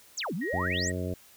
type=exponential two-way sweep; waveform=sine; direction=down then up; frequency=8372 to 151.9 to 8372 Hz; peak=-30 dBFS; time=0.17-0.9 s; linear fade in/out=10 ms; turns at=0.34 s
type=tone; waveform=sine; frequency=1886 Hz; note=A#6; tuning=20 cents sharp; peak=-33 dBFS; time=0.41-0.92 s; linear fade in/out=10 ms
type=harmonic tone; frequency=90.6 Hz; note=F#2; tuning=36 cents flat; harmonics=1 / 2 / 3 / 4 / 5 / 6 / 7; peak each=-33 / -36 / -38 / -39 / -40 / -41 / -41 dBFS; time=0.53-1.14 s; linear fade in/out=5 ms
effects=white hiss -56 dBFS RMS until 1.36 s